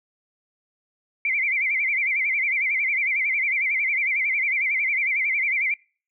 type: tone with vibrato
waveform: sine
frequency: 2200 Hz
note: C#7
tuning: 14 cents flat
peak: -20 dBFS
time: 1.25-5.74 s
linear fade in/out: 2 ms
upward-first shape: sine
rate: 11 Hz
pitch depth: 140 cents each way
effects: noise-tail reverb RT60 0.4 s tail -26 dB re dry